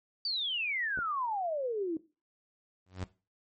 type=exponential sweep; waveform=sine; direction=down; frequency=4699 to 310.8 Hz; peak=-30 dBFS; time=0.25-1.97 s; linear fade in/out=2 ms
type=clicks; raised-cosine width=2 ms; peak=-32 / -28 dBFS; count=2; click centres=0.975 / 0.989 s
type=tone with exponential growth; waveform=sawtooth; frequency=92.5 Hz; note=F#2; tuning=in tune; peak=-28 dBFS; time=2.86-3.04 s; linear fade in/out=5 ms; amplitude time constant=38 ms
effects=noise-tail reverb RT60 0.3 s tail -17 dB re dry + MP3 32 kbps